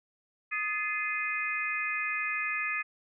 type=harmonic tone with a mistuned harmonic; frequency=415.3 Hz; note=G#4; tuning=in tune; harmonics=3 / 4 / 5 / 6; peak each=-37 / -36 / -34 / -33 dBFS; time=0.51-2.83 s; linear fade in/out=20 ms; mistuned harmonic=4; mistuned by=+64 cents; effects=none